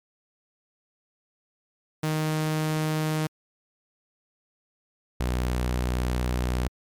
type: tone pair in turn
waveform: sawtooth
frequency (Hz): 155.56 / 61.73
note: D#3 / B1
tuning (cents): 0 / 0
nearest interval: octave + major third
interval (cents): 1600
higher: first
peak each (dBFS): -20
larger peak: neither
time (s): 2.03-3.27 / 5.2-6.68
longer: second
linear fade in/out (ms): 5
effects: MP3 96 kbps